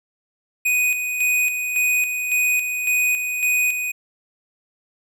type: tone with tremolo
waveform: square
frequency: 2489 Hz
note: D#7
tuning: in tune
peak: -17 dBFS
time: 0.65-3.92 s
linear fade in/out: 10 ms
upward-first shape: square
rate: 1.8 Hz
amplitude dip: 50%
effects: none